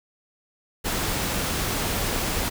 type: noise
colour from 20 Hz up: pink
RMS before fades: -26 dBFS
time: 0.84-2.5 s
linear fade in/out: 20 ms
effects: none